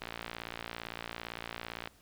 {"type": "click train", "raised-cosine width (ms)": 0.3, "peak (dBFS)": -22, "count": 108, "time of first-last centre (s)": [0.02, 1.874], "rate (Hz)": 57.7, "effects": ["pink hiss -63 dBFS RMS until 2.01 s"]}